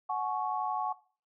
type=chord; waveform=sine; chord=F# suspended second; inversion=none; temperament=equal with one note detuned; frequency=740 / 851.5 / 1108.7 Hz; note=F#5 / G#5 / C#6; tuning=0 / +43 / 0 cents; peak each=-34 dBFS; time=0.09-0.93 s; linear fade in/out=10 ms; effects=noise-tail reverb RT60 0.4 s tail -18 dB re dry